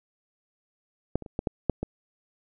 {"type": "clicks", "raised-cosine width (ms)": 2, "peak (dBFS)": [-11, -25, -28, -14, -12, -8, -16], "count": 7, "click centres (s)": [1.156, 1.223, 1.262, 1.391, 1.472, 1.697, 1.83], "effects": []}